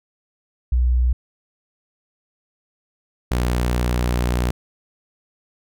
sine / sawtooth tone pair in turn, 61.5 / 60.72 Hz, B1 / B1, -7 / -29 cents, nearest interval unison, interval 22 cents, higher first, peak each -14 dBFS, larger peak neither, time 0.72-1.13 / 3.31-4.51 s, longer second, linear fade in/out 5 ms, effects none

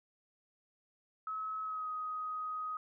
sine tone with pitch glide, 1286 to 1254.5 Hz, E6 to D#6, -43 to +14 cents, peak -36 dBFS, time 1.27-2.77 s, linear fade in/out 2 ms, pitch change -43 cents, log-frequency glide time 1.63-1.89 s, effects none

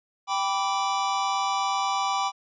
square chord, G major, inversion none, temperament equal with one note detuned, 784 / 987.8 / 1165.2 Hz, G5 / B5 / D6, 0 / 0 / -14 cents, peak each -28 / -30 / -29 dBFS, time 0.27-2.32 s, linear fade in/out 50 ms, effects resampled to 16000 Hz

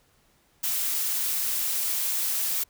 blue noise, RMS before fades -27 dBFS, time 0.63-2.64 s, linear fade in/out 10 ms, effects pink hiss -64 dBFS RMS until 2.69 s

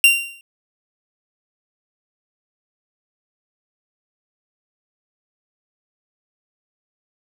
45% pulse tone with exponential decay, 2768 Hz, F7, 16 cents flat, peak -6 dBFS, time 0.04-0.41 s, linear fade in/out 1 ms, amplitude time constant 79 ms, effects none

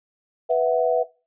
sine chord, B suspended fourth, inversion none, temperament just, 493.9 / 658.5 / 740.8 Hz, B4 / E5 / F#5, 0 / -2 / +2 cents, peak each -20 / -20 / -25 dBFS, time 0.49-1.04 s, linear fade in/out 20 ms
violet noise with exponential decay, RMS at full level -37 dBFS, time 0.5-0.73 s, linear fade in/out 5 ms, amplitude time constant 48 ms
effects noise-tail reverb RT60 0.3 s tail -20 dB re dry + resampled to 8000 Hz

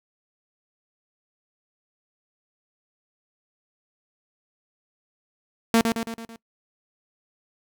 sawtooth tone with echo, 228.2 Hz, A#3, 37 cents flat, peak -11 dBFS, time 5.74-5.81 s, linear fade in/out 0 ms, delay 110 ms, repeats 5, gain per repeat -5 dB, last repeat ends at 6.36 s, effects noise-tail reverb RT60 0.1 s tail -22 dB re dry

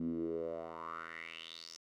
10% pulse tone with band-pass filter sweep, 82.41 Hz, E2, in tune, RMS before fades -42 dBFS, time 0-1.77 s, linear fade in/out 5 ms, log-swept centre 220 to 5800 Hz, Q 5.5, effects none

